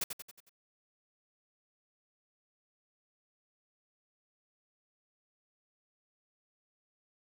white noise with echo, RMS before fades -33 dBFS, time 0.01-0.04 s, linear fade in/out 5 ms, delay 91 ms, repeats 5, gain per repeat -6 dB, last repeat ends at 0.495 s, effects none

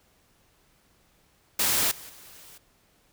white noise with level steps, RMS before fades -24 / -44 / -49 dBFS, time 1.59-2.58 s, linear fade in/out 5 ms, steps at 1.91 / 2.09 s, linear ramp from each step 5 ms, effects pink hiss -64 dBFS RMS until 3.12 s

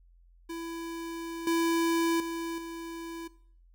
square tone with level steps, 332.9 Hz, E4, 17 cents sharp, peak -36 / -25 / -33 / -38 dBFS, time 0.49-3.28 s, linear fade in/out 10 ms, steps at 1.47 / 2.2 / 2.58 s, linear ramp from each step 2 ms, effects noise-tail reverb RT60 0.6 s tail -20 dB re dry + added 43 Hz sine -56 dBFS peak until 3.74 s

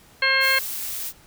harmonic tone, 534 Hz, C5, 35 cents sharp, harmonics 1 / 2 / 3 / 4 / 5 / 6 / 8, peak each -30 / -28 / -21 / -21 / -29 / -30 / -25 dBFS, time 0.22-0.59 s, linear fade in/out 5 ms
blue noise, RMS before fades -30 dBFS, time 0.4-1.13 s, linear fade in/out 50 ms
effects pink hiss -52 dBFS RMS until 1.26 s

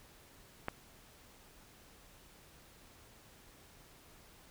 click, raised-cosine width 0.5 ms, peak -20 dBFS, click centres 0.684 s, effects pink hiss -60 dBFS RMS until 4.5 s

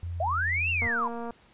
sine tone with pitch glide, 86.2 to 85.36 Hz, F2 to F2, -22 to -39 cents, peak -31 dBFS, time 0.03-0.87 s, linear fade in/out 0 ms, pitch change -17 cents, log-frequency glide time 0.22-0.3 s
sine linear two-way sweep, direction up then down, 601 to 2794 to 897 Hz, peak -25 dBFS, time 0.2-1.08 s, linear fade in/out 5 ms, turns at 0.7 s
click train, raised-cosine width 1 ms, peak -24 dBFS, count 115, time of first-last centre 0.82-1.307 s, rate 234 Hz
effects pink hiss -59 dBFS RMS until 1.53 s + resampled to 8000 Hz

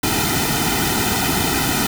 pink noise with comb filter, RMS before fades -19 dBFS, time 0.03-1.87 s, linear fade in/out 5 ms, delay 1.8 ms, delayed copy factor -0.9, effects none

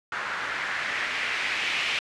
blue noise with low-pass filter sweep, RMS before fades -29 dBFS, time 0.12-1.99 s, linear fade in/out 2 ms, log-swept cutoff 1500 to 2600 Hz, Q 2.4, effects low-pass 8000 Hz 12 dB/octave

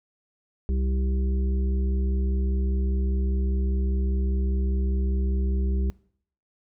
harmonic tone, 65 Hz, C2, 11 cents flat, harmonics 1 / 3 / 5 / 6, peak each -22 / -33 / -41 / -38 dBFS, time 0.69-5.9 s, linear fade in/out 0 ms, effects noise-tail reverb RT60 0.6 s tail -22 dB re dry

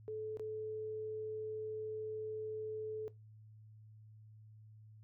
sine tone with dropouts, 433.2 Hz, A4, 27 cents flat, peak -39 dBFS, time 0.08-3.08 s, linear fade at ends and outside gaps 0 ms, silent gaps 0.371-0.396 s, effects noise-tail reverb RT60 0.2 s tail -18 dB re dry + added 108 Hz sine -55 dBFS peak until 5.03 s

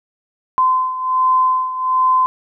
sine beating tone pair, 1028 / 1029.3 Hz, C6 / C6, -31 / -29 cents, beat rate 1.3 Hz, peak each -14 / -19 dBFS, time 0.58-2.26 s, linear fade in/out 0 ms, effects none

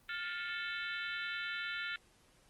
harmonic tone with a mistuned harmonic, 440 Hz, A4, in tune, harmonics 3 / 4 / 5 / 6 / 7 / 8 / 9, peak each -41 / -43 / -45 / -47 / -48 / -49 / -50 dBFS, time 0.09-1.96 s, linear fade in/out 2 ms, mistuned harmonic 3, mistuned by +110 cents, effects pink hiss -67 dBFS RMS until 2.49 s + Opus 24 kbps

